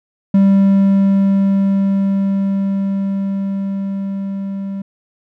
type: tone with level ramp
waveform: triangle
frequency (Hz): 196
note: G3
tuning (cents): 0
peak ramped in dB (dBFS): -5 to -19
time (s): 0.34-4.82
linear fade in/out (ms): 5
effects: none